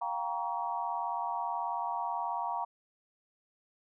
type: chord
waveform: sine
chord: G half-diminished seventh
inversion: third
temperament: just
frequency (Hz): 705.6 / 784 / 940.8 / 1128.9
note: F5 / G5 / Bb5 / Db6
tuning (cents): +18 / 0 / +16 / +31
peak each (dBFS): -38 / -39 / -34 / -40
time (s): 0.01-2.65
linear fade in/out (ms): 10
effects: none